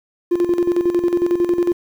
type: tone with tremolo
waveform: triangle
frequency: 349.2 Hz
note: F4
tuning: in tune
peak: -9 dBFS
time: 0.31-1.73 s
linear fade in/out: 10 ms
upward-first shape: square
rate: 11 Hz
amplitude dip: 70%
effects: tanh soft clip ceiling -8 dBFS + 8-bit